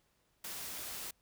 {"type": "noise", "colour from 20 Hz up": "white", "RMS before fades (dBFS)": -43, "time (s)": [0.44, 1.11], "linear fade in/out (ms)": 5, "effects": ["pink hiss -75 dBFS RMS until 1.21 s"]}